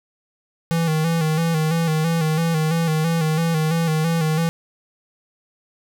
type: tone with vibrato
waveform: square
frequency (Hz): 161.3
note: E3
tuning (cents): -37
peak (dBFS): -18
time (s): 0.71-4.49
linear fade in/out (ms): 0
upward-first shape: square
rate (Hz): 3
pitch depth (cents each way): 52
effects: none